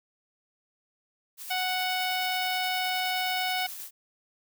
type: noise with tremolo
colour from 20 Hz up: blue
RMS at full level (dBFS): -39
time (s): 1.37-3.91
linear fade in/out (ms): 50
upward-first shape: square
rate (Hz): 9.5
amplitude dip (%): 25
type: harmonic tone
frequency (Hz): 740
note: F#5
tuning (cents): 0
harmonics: 1 / 2 / 3 / 4 / 5 / 6 / 7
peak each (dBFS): -30 / -36 / -33 / -35 / -37 / -42 / -39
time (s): 1.5-3.67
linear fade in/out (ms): 10
effects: none